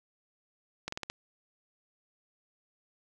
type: slowing click train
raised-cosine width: 0.2 ms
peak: -18 dBFS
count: 5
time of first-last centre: 0.88-1.1 s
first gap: 44 ms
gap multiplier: 1.15
effects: none